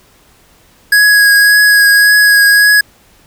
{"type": "tone with vibrato", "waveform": "square", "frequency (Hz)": 1661.2, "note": "G#6", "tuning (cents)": 0, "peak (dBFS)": -5, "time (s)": [0.92, 2.81], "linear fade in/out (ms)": 5, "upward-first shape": "triangle", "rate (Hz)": 1.8, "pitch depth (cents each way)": 18, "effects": ["pink hiss -47 dBFS RMS until 3.26 s"]}